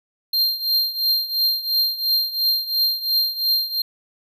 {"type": "tone with tremolo", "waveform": "square", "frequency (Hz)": 4186, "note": "C8", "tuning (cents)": 0, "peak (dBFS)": -15, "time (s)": [0.33, 3.82], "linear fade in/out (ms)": 5, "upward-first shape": "triangle", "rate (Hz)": 2.9, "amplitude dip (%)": 85, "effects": []}